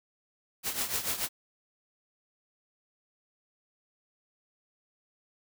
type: noise with tremolo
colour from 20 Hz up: white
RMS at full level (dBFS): -29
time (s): 0.63-1.29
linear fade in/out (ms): 50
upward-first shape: triangle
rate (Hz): 6.9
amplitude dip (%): 80
effects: none